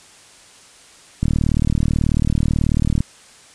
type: click train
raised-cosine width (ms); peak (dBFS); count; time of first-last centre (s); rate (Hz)
5; -5; 69; 1.23-3.005; 38.3
effects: white hiss -46 dBFS RMS until 3.54 s + resampled to 22050 Hz